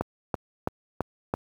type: click train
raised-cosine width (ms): 1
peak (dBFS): -11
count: 5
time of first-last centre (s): 0.01-1.339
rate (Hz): 3.01
effects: high-pass 60 Hz 12 dB/octave + 8-bit